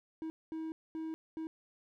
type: tone bursts at uneven times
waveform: triangle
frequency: 320 Hz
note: D#4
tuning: 49 cents sharp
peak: -35 dBFS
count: 4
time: 0.22-0.3 / 0.52-0.72 / 0.95-1.14 / 1.37-1.47 s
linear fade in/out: 0 ms
effects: none